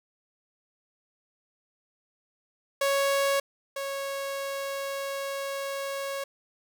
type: tone pair in turn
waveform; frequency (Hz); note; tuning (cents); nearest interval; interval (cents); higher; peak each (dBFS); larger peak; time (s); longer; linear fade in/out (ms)
sawtooth; 554.4 / 551.6; C#5 / C#5; 0 / -9; unison; 9; first; -19 / -27; first; 2.81-3.4 / 3.76-6.24; second; 5
effects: none